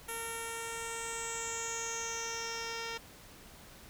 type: tone with low-pass filter sweep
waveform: 10% pulse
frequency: 458.9 Hz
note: A#4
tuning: 27 cents flat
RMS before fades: -39 dBFS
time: 0.08-2.98 s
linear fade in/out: 10 ms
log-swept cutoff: 11000 to 4800 Hz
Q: 7.2
effects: pink hiss -54 dBFS RMS until 3.89 s